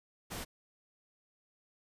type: noise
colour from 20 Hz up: pink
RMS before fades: -41 dBFS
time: 0.3-0.45 s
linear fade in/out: 20 ms
effects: resampled to 32000 Hz